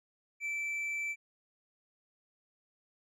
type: tone with tanh clipping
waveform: sine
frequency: 2326 Hz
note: D7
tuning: 17 cents flat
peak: -34 dBFS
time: 0.4-1.16 s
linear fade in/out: 50 ms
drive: 4 dB
effects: none